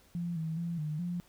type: tone with pitch steps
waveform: sine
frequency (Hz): 172.3 / 160.4 / 169.9 / 152.3 / 175.4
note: F3 / E3 / F3 / D#3 / F3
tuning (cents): -23 / -47 / -47 / -37 / +8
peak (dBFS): -32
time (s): 0.15-1.2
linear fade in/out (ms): 0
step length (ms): 210
effects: pink hiss -63 dBFS RMS until 1.28 s